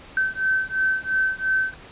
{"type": "beating tone pair", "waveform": "sine", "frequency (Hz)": [1537, 1539.9], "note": ["G6", "G6"], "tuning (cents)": [-35, -31], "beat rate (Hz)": 2.9, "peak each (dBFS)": -23, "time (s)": [0.17, 1.74], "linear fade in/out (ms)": 2, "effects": ["pink hiss -44 dBFS RMS until 1.91 s", "resampled to 8000 Hz"]}